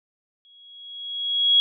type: tone with exponential growth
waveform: sine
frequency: 3320 Hz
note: G#7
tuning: 1 cent flat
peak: -12 dBFS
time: 0.45-1.6 s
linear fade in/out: 0 ms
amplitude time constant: 250 ms
effects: none